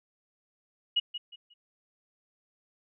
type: tone with echo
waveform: sine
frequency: 2900 Hz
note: F#7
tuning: 35 cents flat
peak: -22 dBFS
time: 0.96-1 s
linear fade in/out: 10 ms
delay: 180 ms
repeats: 3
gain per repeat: -11 dB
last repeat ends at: 1.54 s
effects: none